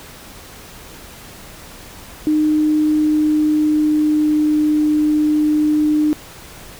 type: tone with pitch glide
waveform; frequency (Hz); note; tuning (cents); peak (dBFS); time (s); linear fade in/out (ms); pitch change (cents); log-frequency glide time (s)
sine; 306 to 302.8; D#4 to D#4; -29 to -47; -12; 2.27-6.13; 0; -18; 2.41-4.85
effects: pink hiss -38 dBFS RMS until 6.79 s